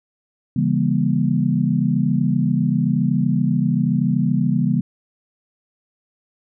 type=chord; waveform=sine; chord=C# diminished seventh; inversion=none; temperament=just; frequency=138.59 / 166.31 / 199.57 / 239.5 Hz; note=C#3 / E3 / G3 / Bb3; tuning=0 / +16 / +31 / +47 cents; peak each=-21 dBFS; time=0.56-4.81 s; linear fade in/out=5 ms; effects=none